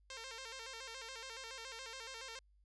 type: tone with vibrato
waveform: 5% pulse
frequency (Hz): 490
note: B4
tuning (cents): -14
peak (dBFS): -35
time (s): 0.1-2.39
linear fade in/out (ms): 2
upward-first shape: square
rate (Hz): 7.1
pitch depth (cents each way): 130
effects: added 50 Hz sine -66 dBFS peak until 2.64 s + resampled to 24000 Hz